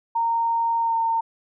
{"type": "tone with pitch glide", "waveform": "sine", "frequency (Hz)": [923, 911.9], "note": ["A#5", "A#5"], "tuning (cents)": [-17, -38], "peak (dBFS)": -19, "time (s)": [0.15, 1.21], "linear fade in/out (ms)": 10, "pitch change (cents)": -21, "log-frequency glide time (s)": [0.8, 0.96], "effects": []}